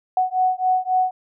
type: beating tone pair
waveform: sine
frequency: 740 / 743.7 Hz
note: F#5 / F#5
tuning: 0 / +9 cents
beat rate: 3.7 Hz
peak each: -20 dBFS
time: 0.17-1.11 s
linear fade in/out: 2 ms
effects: none